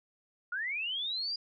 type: linear sweep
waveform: sine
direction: up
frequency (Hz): 1388 to 4885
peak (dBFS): -32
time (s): 0.52-1.36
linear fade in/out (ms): 5
effects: none